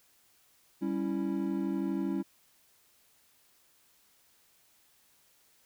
triangle chord, C# diminished, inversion second, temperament equal, 196 / 277.2 / 329.6 Hz, G3 / C#4 / E4, 0 / 0 / 0 cents, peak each -32 dBFS, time 0.81-2.23 s, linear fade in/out 20 ms, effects white hiss -66 dBFS RMS until 5.65 s

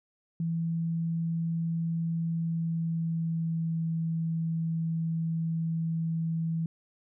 sine tone with pitch glide, 165.6 to 163.6 Hz, E3 to E3, +8 to -13 cents, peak -27 dBFS, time 0.4-6.66 s, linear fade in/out 2 ms, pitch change -21 cents, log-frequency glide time 2.26-3.86 s, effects none

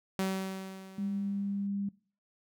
sawtooth tone with exponential decay, 190.7 Hz, G3, 47 cents flat, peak -24 dBFS, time 0.19-1.67 s, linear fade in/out 0 ms, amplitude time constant 320 ms
sine tone, 199.7 Hz, G3, 32 cents sharp, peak -31 dBFS, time 0.98-1.89 s, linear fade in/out 5 ms
effects noise-tail reverb RT60 0.4 s tail -21 dB re dry

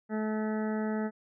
harmonic tone, 216.1 Hz, A3, 31 cents flat, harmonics 1 / 2 / 3 / 4 / 6 / 7 / 8 / 9, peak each -30 / -36 / -40 / -42 / -46 / -47 / -48 / -49 dBFS, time 0.09-1.11 s, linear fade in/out 50 ms, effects none

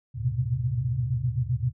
sine tone cluster, 75.2 / 103.2 / 118.7 / 126.6 / 133.8 Hz, D2 / G#2 / A#2 / B2 / C3, +42 / -10 / +32 / +43 / +39 cents, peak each -36 / -34 / -28 / -28 / -32 dBFS, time 0.14-1.73 s, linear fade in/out 50 ms, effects none

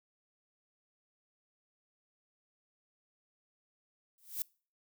violet noise with exponential growth, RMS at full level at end -32 dBFS, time 4.18-4.42 s, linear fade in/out 0 ms, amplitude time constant 52 ms, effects noise-tail reverb RT60 0.4 s tail -25 dB re dry

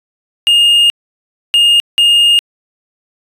triangle tone bursts at uneven times, 2836 Hz, F7, 26 cents sharp, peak -4 dBFS, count 3, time 0.47-0.9 / 1.54-1.8 / 1.98-2.39 s, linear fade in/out 0 ms, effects resampled to 32000 Hz

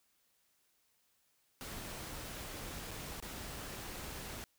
pink noise with dropouts, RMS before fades -45 dBFS, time 1.61-4.44 s, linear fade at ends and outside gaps 0 ms, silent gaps 2.909-2.914 / 3.201-3.225 s, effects white hiss -75 dBFS RMS until 4.58 s

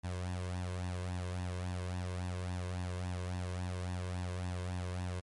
sawtooth tone with flanger, 90.3 Hz, F#2, 42 cents flat, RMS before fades -38 dBFS, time 0.03-5.21 s, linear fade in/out 20 ms, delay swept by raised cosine 1.1 to 1.95 ms, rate 3.6 Hz, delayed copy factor +0.65, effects MP3 48 kbps

